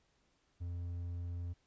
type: tone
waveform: triangle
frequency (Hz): 87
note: F2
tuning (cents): -6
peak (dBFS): -36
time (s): 0.6-1.54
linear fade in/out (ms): 20
effects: pink hiss -75 dBFS RMS until 1.66 s + resampled to 16000 Hz